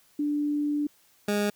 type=tone pair in turn; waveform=sine / 20% pulse; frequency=293.7 / 206.1 Hz; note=D4 / G#3; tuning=0 / -13 cents; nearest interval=tritone; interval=613 cents; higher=first; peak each=-24 / -19 dBFS; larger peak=second; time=0.19-0.87 / 1.28-1.5 s; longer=first; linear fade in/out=5 ms; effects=white hiss -62 dBFS RMS until 1.55 s